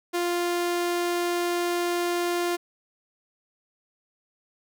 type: tone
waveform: sawtooth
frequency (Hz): 349.2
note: F4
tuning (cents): 0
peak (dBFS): -20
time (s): 0.13-2.57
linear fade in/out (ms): 20
effects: none